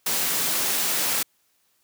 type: high-pass noise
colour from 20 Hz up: white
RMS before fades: -24 dBFS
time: 0.06-1.23 s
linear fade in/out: 5 ms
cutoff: 130 Hz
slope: 96 dB/octave
effects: white hiss -67 dBFS RMS until 1.83 s + high-pass 60 Hz 12 dB/octave